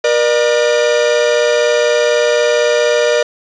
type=tone pair together; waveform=45% pulse; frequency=477.2 / 601.2 Hz; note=A#4 / D5; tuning=+41 / +40 cents; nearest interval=major third; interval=399 cents; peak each=-13 dBFS; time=0.04-3.23 s; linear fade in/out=5 ms; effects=resampled to 16000 Hz + 7-bit